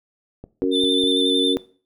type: click train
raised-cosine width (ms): 2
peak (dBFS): -22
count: 4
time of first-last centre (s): 0.44-1.038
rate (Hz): 5.02
type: harmonic tone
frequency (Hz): 92.6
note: F#2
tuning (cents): +2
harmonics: 3 / 4 / 5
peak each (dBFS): -21 / -22 / -23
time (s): 0.62-1.57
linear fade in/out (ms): 0
type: tone with vibrato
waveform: triangle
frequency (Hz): 3545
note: A7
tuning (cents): +12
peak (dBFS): -18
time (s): 0.71-1.56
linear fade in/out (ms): 50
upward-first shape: square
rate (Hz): 11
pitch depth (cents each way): 22
effects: noise-tail reverb RT60 0.4 s tail -18 dB re dry